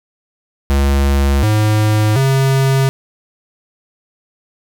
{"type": "tone with pitch steps", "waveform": "square", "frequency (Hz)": [69.4, 107.1, 134.7], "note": ["C#2", "A2", "C#3"], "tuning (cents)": [3, -46, -49], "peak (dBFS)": -11, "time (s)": [0.7, 2.89], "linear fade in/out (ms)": 0, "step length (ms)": 730, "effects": []}